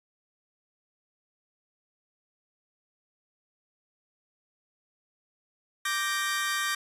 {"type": "chord", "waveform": "sawtooth", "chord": "G minor", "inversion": "second", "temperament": "equal", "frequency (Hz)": [1174.7, 1568, 1864.7], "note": ["D6", "G6", "Bb6"], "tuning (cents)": [0, 0, 0], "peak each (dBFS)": -28, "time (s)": [5.85, 6.75], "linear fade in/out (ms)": 5, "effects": ["resampled to 32000 Hz"]}